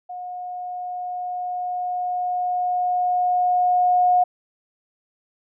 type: tone with level ramp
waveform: sine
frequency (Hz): 722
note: F#5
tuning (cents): -43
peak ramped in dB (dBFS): -30 to -13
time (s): 0.09-4.24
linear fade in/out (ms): 10
effects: none